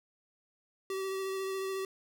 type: tone with vibrato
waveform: square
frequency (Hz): 384.2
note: G4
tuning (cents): -35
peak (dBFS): -34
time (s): 0.9-1.85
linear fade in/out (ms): 2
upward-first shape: sine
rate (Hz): 14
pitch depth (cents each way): 15
effects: none